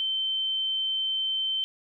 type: tone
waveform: sine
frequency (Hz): 3095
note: G7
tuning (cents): -23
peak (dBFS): -25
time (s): 0-1.64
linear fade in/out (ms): 0
effects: none